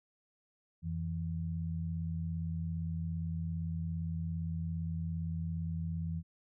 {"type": "tone pair together", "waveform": "sine", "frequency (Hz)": [87.31, 164.82], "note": ["F2", "E3"], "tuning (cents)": [0, 0], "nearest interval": "major seventh", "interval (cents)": 1100, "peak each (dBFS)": [-37, -36], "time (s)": [0.82, 6.23], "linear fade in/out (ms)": 50, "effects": []}